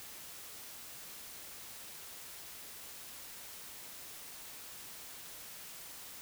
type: silence
effects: white hiss -49 dBFS RMS until 6.21 s